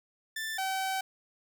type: tone pair in turn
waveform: sawtooth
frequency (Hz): 1769 / 766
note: A6 / G5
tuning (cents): +9 / -40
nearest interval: octave + major second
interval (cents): 1449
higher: first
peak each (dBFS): -30 / -26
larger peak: second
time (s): 0.36-0.58 / 0.58-1.01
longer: second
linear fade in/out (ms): 5
effects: none